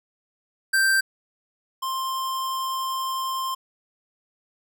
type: tone pair in turn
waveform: square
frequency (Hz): 1568 / 1051.8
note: G6 / C6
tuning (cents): 0 / +9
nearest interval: perfect fifth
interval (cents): 691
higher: first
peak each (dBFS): -18 / -26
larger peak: first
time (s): 0.73-1.01 / 1.82-3.55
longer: second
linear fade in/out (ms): 10
effects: none